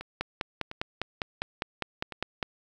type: two click trains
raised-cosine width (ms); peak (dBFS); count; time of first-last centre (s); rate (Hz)
0.3; -13 / -22; 12 / 4; 0.21-2.428 / 0.01-2.123; 4.96 / 1.42
effects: 9-bit